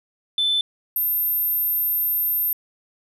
sine tone pair in turn, 3520 / 13232 Hz, A7 / G#9, 0 / -8 cents, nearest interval octave + major seventh, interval 2292 cents, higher second, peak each -16 / -18 dBFS, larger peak first, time 0.38-0.61 / 0.96-2.53 s, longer second, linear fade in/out 2 ms, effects tanh soft clip ceiling -15 dBFS

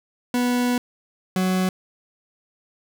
40% pulse tone pair in turn, 245.7 / 185.78 Hz, B3 / F#3, -9 / +7 cents, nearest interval perfect fourth, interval 484 cents, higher first, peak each -18 dBFS, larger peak neither, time 0.34-0.78 / 1.36-1.69 s, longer first, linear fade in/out 2 ms, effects none

